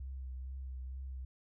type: tone with vibrato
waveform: sine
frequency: 65.1 Hz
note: C2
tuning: 8 cents flat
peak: -40 dBFS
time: 0-1.25 s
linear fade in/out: 5 ms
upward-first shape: triangle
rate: 2.2 Hz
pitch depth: 39 cents each way
effects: none